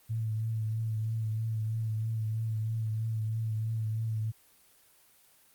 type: tone with vibrato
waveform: sine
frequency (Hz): 110.8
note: A2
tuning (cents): +13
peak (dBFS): -29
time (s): 0.09-4.32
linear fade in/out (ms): 20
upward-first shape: triangle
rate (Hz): 3.1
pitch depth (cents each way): 36
effects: white hiss -62 dBFS RMS until 5.54 s + Opus 24 kbps